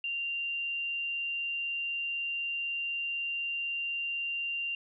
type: tone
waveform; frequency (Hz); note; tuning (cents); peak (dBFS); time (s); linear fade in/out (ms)
sine; 2778; F7; -10; -31; 0.04-4.75; 2
effects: none